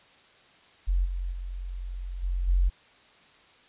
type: tone with level steps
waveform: sine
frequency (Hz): 44.9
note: F1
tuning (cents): +49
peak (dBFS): -21 / -28 / -32 / -25 / -19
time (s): 0.87-2.7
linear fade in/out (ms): 20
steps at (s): 1.04 / 1.31 / 2.22 / 2.47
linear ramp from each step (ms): 20
effects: white hiss -57 dBFS RMS until 3.68 s + resampled to 8000 Hz